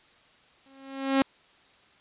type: tone with exponential growth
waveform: sawtooth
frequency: 270.3 Hz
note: C#4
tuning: 44 cents flat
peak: -14 dBFS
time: 0.66-1.22 s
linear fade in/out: 0 ms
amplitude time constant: 120 ms
effects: white hiss -59 dBFS RMS until 2 s + resampled to 8000 Hz